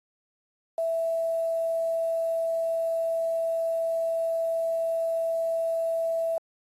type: tone with quantisation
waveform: sine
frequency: 659.3 Hz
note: E5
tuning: in tune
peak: -24 dBFS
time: 0.78-6.38 s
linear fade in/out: 2 ms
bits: 8
effects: AAC 32 kbps